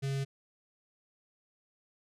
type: tone with notch filter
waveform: square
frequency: 136.8 Hz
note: C#3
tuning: 23 cents flat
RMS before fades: -33 dBFS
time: 0.02-0.25 s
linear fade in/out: 20 ms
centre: 980 Hz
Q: 0.86
effects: low-pass 9000 Hz 12 dB/octave